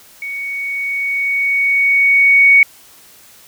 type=tone with level ramp; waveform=sine; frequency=2232 Hz; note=C#7; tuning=11 cents sharp; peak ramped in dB=-22 to -4 dBFS; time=0.22-2.63 s; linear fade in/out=2 ms; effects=white hiss -44 dBFS RMS until 3.47 s